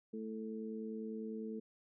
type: harmonic tone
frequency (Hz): 110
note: A2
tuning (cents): 0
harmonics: 2 / 3 / 4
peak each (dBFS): -42 / -50 / -45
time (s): 0.13-1.6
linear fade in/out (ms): 10
effects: none